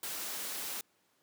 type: noise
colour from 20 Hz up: white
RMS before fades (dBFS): -39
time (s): 0.03-0.81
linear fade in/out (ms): 2
effects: pink hiss -72 dBFS RMS until 1.22 s + high-pass 200 Hz 12 dB/octave